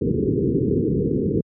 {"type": "low-pass noise", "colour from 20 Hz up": "white", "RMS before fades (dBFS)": -20, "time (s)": [0.01, 1.41], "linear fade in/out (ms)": 5, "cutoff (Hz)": 460, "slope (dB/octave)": 96, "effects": ["high-pass 80 Hz 12 dB/octave"]}